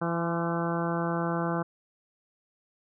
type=harmonic tone with a mistuned harmonic; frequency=168.7 Hz; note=E3; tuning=40 cents sharp; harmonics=1 / 2 / 3 / 4 / 5 / 6 / 7 / 8 / 9; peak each=-30 / -33 / -35 / -36 / -37 / -38 / -38 / -39 / -40 dBFS; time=0.01-1.63 s; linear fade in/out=10 ms; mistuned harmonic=6; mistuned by=+35 cents; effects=none